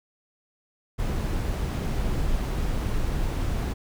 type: noise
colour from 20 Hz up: brown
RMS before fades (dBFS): -26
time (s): 0.98-3.74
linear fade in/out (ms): 20
effects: none